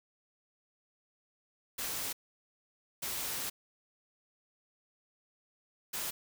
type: noise bursts at uneven times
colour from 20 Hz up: white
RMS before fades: -37 dBFS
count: 3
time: 1.78-2.13 / 3.02-3.5 / 5.93-6.11 s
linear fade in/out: 10 ms
effects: none